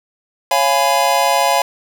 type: chord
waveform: square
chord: C# dominant seventh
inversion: none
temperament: just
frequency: 554.4 / 693 / 831.5 / 997.9 Hz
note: C#5 / E#5 / G#5 / B5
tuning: 0 / -14 / +2 / +18 cents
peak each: -20 / -18 / -18 / -19 dBFS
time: 0.51-1.62 s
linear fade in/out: 2 ms
effects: none